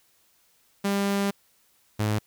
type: tone pair in turn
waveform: sawtooth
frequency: 199.4 / 106.49 Hz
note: G3 / G#2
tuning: +30 / +44 cents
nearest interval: major seventh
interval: 1086 cents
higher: first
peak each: -19 dBFS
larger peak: neither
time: 0.84-1.31 / 1.99-2.19 s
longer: first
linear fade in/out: 10 ms
effects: white hiss -64 dBFS RMS until 2.26 s